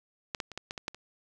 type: clicks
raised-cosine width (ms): 0.2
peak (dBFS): -15 / -15 / -26 / -19 / -19 / -20 / -15 / -28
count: 8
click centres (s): 0.348 / 0.402 / 0.517 / 0.576 / 0.709 / 0.778 / 0.881 / 0.946
effects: none